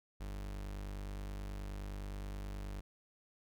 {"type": "tone", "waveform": "40% pulse", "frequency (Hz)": 49.52, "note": "G1", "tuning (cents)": 18, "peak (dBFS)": -40, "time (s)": [0.2, 2.81], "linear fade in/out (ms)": 10, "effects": []}